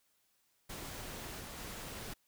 pink noise with level steps, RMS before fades -45 / -47 / -45 dBFS, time 0.69-2.14 s, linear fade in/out 10 ms, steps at 1.4 / 1.57 s, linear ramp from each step 2 ms, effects white hiss -75 dBFS RMS until 2.27 s

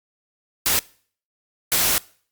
white noise bursts at uneven times, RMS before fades -19 dBFS, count 2, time 0.66-0.79 / 1.72-1.98 s, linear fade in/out 0 ms, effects noise-tail reverb RT60 0.5 s tail -23 dB re dry + Opus 48 kbps

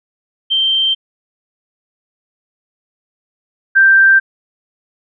sine tone pair in turn, 3136 / 1570.8 Hz, G7 / G6, 0 / +3 cents, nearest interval octave, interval 1197 cents, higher first, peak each -11 / -5 dBFS, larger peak second, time 0.5-0.95 / 3.75-4.2 s, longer neither, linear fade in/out 20 ms, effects none

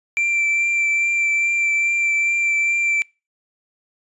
triangle tone with vibrato, 2349 Hz, D7, in tune, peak -15 dBFS, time 0.17-3.02 s, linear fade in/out 0 ms, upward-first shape triangle, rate 2.4 Hz, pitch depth 16 cents each way, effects noise-tail reverb RT60 0.3 s tail -26 dB re dry + resampled to 24000 Hz

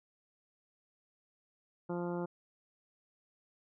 harmonic tone, 174.61 Hz, F3, in tune, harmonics 1 / 2 / 3 / 4 / 5 / 6 / 7 / 8, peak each -38 / -38 / -42 / -49 / -46 / -52 / -53 / -53 dBFS, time 1.89-2.26 s, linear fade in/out 10 ms, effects none

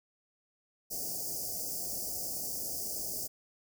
white band-stop noise, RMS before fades -37 dBFS, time 0.9-3.28 s, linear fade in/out 20 ms, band 770 to 4700 Hz, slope 96 dB/octave, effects none

